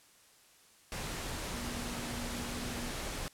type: tone in noise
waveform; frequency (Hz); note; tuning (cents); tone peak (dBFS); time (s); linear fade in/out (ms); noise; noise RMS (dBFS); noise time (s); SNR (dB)
sine; 240; B3; -49; -42; 1.54-2.91; 0; pink; -39; 0.92-3.28; -6
effects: white hiss -62 dBFS RMS until 3.33 s + low-pass 11000 Hz 12 dB/octave